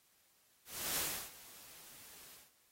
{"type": "noise with ADSR envelope", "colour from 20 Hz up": "white", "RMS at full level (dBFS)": -36, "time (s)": [0.65, 2.52], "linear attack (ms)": 320, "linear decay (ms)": 330, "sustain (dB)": -20, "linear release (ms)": 190, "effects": ["white hiss -71 dBFS RMS until 2.71 s", "AAC 48 kbps"]}